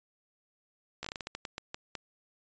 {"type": "slowing click train", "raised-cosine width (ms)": 0.2, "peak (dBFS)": -20, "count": 13, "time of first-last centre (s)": [1.03, 1.953], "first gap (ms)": 15, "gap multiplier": 1.27, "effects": ["resampled to 16000 Hz"]}